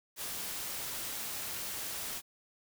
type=noise; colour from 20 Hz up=white; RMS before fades=-39 dBFS; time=0.16-2.22 s; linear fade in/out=50 ms; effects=none